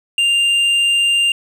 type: tone with hard clipping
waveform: sine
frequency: 2794 Hz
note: F7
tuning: in tune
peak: -13 dBFS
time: 0.18-1.32 s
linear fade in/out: 2 ms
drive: 5 dB
effects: none